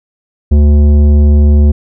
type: tone with tanh clipping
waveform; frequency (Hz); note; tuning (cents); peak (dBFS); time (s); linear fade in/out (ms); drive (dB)
sine; 73.42; D2; 0; -5; 0.51-1.72; 10; 12
effects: none